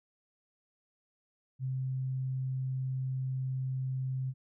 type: tone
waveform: sine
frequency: 130.81 Hz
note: C3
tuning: in tune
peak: -31 dBFS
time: 1.59-4.34 s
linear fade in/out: 50 ms
effects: none

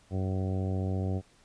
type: harmonic tone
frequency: 94.6 Hz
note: F#2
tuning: 39 cents sharp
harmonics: 1 / 2 / 3 / 4 / 5 / 6 / 7 / 8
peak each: -29 / -35 / -39 / -41 / -43 / -45 / -46 / -47 dBFS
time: 0.1-1.22 s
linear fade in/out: 50 ms
effects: pink hiss -62 dBFS RMS until 1.44 s + resampled to 22050 Hz

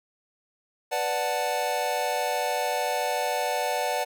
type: chord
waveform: square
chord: B minor seventh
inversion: none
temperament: equal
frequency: 493.9 / 587.3 / 740 / 880 Hz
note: B4 / D5 / F#5 / A5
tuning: 0 / 0 / 0 / 0 cents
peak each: -33 / -31 / -30 / -32 dBFS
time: 0.91-4.05 s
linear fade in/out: 20 ms
effects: none

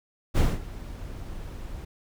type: noise with ADSR envelope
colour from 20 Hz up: brown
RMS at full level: -18 dBFS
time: 0.34-1.85 s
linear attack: 35 ms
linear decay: 210 ms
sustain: -19 dB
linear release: 7 ms
effects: none

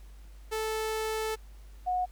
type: tone pair in turn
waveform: sawtooth / sine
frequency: 438 / 729 Hz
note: A4 / F#5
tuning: -8 / -26 cents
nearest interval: major sixth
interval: 882 cents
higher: second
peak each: -26 dBFS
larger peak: neither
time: 0.51-1.36 / 1.86-2.06 s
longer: first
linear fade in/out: 20 ms
effects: added 50 Hz sine -46 dBFS peak until 2.11 s + pink hiss -62 dBFS RMS until 2.11 s

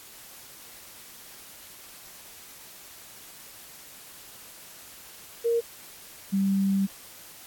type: tone pair in turn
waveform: sine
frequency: 466.2 / 195.33 Hz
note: A#4 / G3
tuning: 0 / -6 cents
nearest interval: octave + minor third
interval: 1506 cents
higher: first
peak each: -21 dBFS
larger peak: neither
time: 5.44-5.61 / 6.32-6.87 s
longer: second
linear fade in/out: 20 ms
effects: white hiss -47 dBFS RMS until 7.46 s + AAC 64 kbps

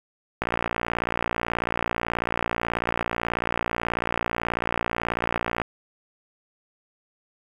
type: click train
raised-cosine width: 0.5 ms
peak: -9 dBFS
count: 304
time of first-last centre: 0.42-5.617 s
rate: 58.3 Hz
effects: 7-bit

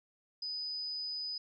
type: tone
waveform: sine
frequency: 4988 Hz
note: D#8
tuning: 3 cents sharp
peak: -36 dBFS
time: 0.42-1.38 s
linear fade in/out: 5 ms
effects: none

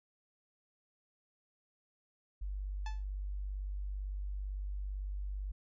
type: tone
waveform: sine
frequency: 48.93 Hz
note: G1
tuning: 2 cents flat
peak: -36 dBFS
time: 2.41-5.52 s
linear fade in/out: 10 ms
type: tone with exponential decay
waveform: sawtooth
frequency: 871 Hz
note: A5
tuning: 18 cents flat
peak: -37 dBFS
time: 2.86-3.04 s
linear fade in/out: 2 ms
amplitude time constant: 38 ms
effects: resampled to 16000 Hz

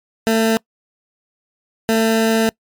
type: tone bursts at uneven times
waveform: 20% pulse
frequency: 223.7 Hz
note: A3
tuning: 29 cents sharp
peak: -8 dBFS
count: 2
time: 0.27-0.57 / 1.89-2.49 s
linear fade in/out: 0 ms
effects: noise-tail reverb RT60 0.1 s tail -25 dB re dry + MP3 96 kbps

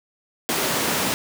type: high-pass noise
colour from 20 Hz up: pink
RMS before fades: -23 dBFS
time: 0.49-1.14 s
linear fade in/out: 0 ms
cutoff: 200 Hz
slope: 12 dB/octave
effects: none

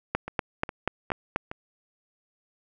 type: two click trains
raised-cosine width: 0.5 ms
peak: -19 / -9 dBFS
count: 4 / 6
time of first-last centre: 0.28-1.515 / 0.15-1.361 s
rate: 2.43 / 4.13 Hz
effects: none

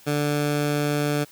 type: tone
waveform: 15% pulse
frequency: 146.8 Hz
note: D3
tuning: in tune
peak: -15 dBFS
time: 0.06-1.25 s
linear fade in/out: 20 ms
effects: white hiss -51 dBFS RMS until 1.31 s + high-pass 60 Hz 12 dB/octave

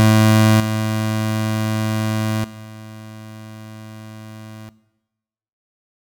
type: tone with level steps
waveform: 25% pulse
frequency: 109 Hz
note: A2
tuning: 16 cents flat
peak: -6 / -14 / -30 dBFS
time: 0-4.69 s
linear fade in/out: 0 ms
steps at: 0.6 / 2.44 s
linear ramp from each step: 2 ms
effects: noise-tail reverb RT60 1.0 s tail -18 dB re dry

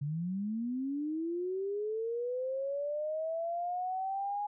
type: linear sweep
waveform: sine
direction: up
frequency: 138.59 to 830.6 Hz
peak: -32 dBFS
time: 0.01-4.47 s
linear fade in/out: 10 ms
effects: none

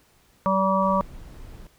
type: harmonic tone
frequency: 192.1 Hz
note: G3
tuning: 35 cents flat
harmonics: 1 / 3 / 5 / 6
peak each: -24 / -24 / -24 / -24 dBFS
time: 0.46-1.01 s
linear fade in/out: 0 ms
type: noise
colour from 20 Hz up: brown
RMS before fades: -41 dBFS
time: 0.82-1.67 s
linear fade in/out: 2 ms
effects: pink hiss -60 dBFS RMS until 1.78 s

